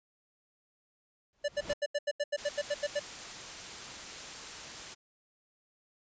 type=noise with exponential growth; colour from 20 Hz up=pink; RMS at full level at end=-38 dBFS; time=1.33-1.73 s; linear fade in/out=0 ms; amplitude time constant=85 ms
type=tone bursts; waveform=square; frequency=583 Hz; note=D5; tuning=13 cents flat; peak=-29 dBFS; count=13; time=1.44-2.996 s; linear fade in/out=10 ms; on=44 ms; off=82 ms
type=noise; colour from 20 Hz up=white; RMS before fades=-43 dBFS; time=2.37-4.95 s; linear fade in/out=20 ms
effects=resampled to 16000 Hz